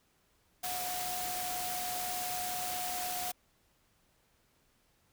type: tone in noise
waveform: sine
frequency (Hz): 725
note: F#5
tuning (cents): -35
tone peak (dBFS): -38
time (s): 0.63-3.32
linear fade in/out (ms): 10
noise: white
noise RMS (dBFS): -38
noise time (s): 0.63-3.32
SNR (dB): -3
effects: pink hiss -71 dBFS RMS until 5.12 s